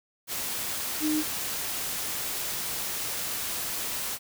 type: tone in noise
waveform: sine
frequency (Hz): 306.4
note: D#4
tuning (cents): -27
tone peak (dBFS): -24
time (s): 1-1.24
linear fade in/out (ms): 50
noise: white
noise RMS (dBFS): -32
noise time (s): 0.27-4.19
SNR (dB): +5
effects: none